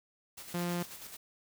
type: noise with tremolo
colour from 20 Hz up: white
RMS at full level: -46 dBFS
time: 0.37-1.17 s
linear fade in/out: 10 ms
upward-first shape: square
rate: 9.3 Hz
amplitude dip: 40%
type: tone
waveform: sawtooth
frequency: 174.61 Hz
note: F3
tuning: in tune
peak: -28 dBFS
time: 0.54-0.83 s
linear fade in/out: 5 ms
effects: none